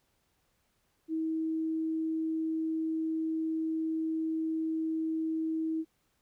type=tone; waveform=sine; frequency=320.2 Hz; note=D#4; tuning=50 cents sharp; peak=-29 dBFS; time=1.08-5.85 s; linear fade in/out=50 ms; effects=pink hiss -74 dBFS RMS until 6.21 s